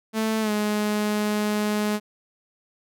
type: tone with pitch glide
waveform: sawtooth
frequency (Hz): 220 to 210.1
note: A3 to G#3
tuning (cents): 0 to +20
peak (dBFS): -18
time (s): 0.13-2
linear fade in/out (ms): 50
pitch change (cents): -80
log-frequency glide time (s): 0.41-0.51
effects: none